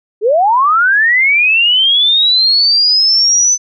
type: linear sweep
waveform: sine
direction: up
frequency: 392 to 6100 Hz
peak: -7 dBFS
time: 0.21-3.58 s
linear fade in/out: 50 ms
effects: none